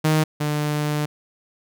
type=tone pair in turn; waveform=sawtooth; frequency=155.56 / 149.27 Hz; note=D#3 / D3; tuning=0 / +29 cents; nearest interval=minor second; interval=71 cents; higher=first; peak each=-12 / -17 dBFS; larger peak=first; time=0.04-0.24 / 0.4-1.06 s; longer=second; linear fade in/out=10 ms; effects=none